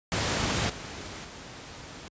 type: noise with level steps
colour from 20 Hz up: pink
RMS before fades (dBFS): -27 / -39 / -43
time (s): 0.12-2.08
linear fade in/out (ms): 0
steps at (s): 0.69 / 1.24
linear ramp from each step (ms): 10
effects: high-pass 60 Hz 12 dB/octave + resampled to 16000 Hz